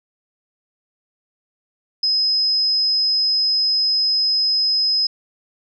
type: tone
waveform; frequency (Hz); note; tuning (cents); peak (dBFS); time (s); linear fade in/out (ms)
sine; 5080; D#8; +35; -15; 2.03-5.07; 5
effects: none